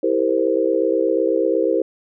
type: chord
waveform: sine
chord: C dominant seventh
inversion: first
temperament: equal with one note detuned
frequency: 329.6 / 397.9 / 466.2 / 523.3 Hz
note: E4 / G4 / Bb4 / C5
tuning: 0 / +26 / 0 / 0 cents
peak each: -21 dBFS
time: 0.03-1.82 s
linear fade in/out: 5 ms
effects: none